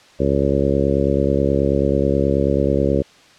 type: harmonic tone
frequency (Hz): 69.3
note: C#2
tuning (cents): 0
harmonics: 1 / 2 / 3 / 4 / 5 / 6 / 7 / 8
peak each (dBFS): -23 / -23 / -23 / -23 / -23 / -23 / -23 / -23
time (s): 0.19-3.03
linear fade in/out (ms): 20
effects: white hiss -48 dBFS RMS until 3.38 s + low-pass 5000 Hz 12 dB/octave